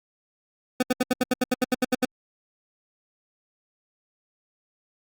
25% pulse tone bursts, 252.2 Hz, B3, 36 cents sharp, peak -15 dBFS, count 13, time 0.8-2.051 s, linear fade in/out 5 ms, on 27 ms, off 75 ms, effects Opus 48 kbps

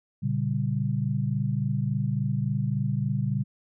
sine chord, G diminished, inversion first, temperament just, 117.6 / 141.12 / 196 Hz, Bb2 / Db3 / G3, +16 / +31 / 0 cents, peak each -28 / -27 / -30 dBFS, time 0.22-3.44 s, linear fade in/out 20 ms, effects none

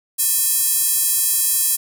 square tone with high-pass filter, 361.9 Hz, F#4, 38 cents flat, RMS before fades -18 dBFS, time 0.18-1.77 s, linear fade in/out 20 ms, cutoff 9700 Hz, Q 1.2, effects none

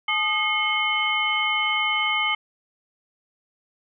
sine tone cluster, 855 / 1227 / 2157 / 3054 Hz, A5 / D#6 / C#7 / G7, -50 / -25 / -48 / -46 cents, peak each -30 / -27 / -23 / -26 dBFS, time 0.08-2.35 s, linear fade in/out 5 ms, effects none

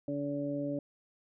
harmonic tone, 143.3 Hz, D3, 42 cents flat, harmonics 1 / 2 / 3 / 4, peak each -41 / -34 / -46 / -37 dBFS, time 0.08-0.79 s, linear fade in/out 2 ms, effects none

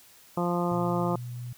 harmonic tone, 174.61 Hz, F3, in tune, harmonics 1 / 2 / 3 / 4 / 5 / 6 / 7, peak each -28 / -31 / -33 / -34 / -35 / -36 / -36 dBFS, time 0.37-1.16 s, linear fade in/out 5 ms
sine tone with pitch glide, 120.3 to 121.77 Hz, B2 to B2, -45 to -24 cents, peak -34 dBFS, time 0.71-1.53 s, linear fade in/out 5 ms, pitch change +21 cents, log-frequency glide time 1.01-1.17 s
effects white hiss -55 dBFS RMS until 1.57 s

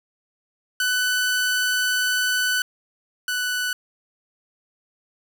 sawtooth tone pair in turn, 1497 / 1488.4 Hz, F#6 / F#6, +20 / +10 cents, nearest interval unison, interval 10 cents, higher first, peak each -16 / -19 dBFS, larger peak first, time 0.8-2.62 / 3.28-3.73 s, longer first, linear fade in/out 2 ms, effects none

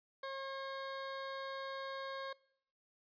20% pulse tone, 540 Hz, C#5, 45 cents flat, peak -36 dBFS, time 0.23-2.33 s, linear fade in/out 5 ms, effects noise-tail reverb RT60 0.7 s tail -23 dB re dry + resampled to 11025 Hz

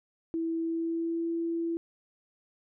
sine tone with pitch glide, 328.7 to 334.1 Hz, E4 to E4, -5 to +23 cents, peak -28 dBFS, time 0.34-1.77 s, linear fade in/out 0 ms, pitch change +28 cents, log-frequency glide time 0.6-1.28 s, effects none

